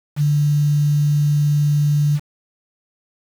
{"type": "tone with quantisation", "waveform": "sine", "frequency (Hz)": 146.83, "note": "D3", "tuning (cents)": 0, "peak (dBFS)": -13, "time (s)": [0.16, 2.2], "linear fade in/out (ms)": 50, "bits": 6, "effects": []}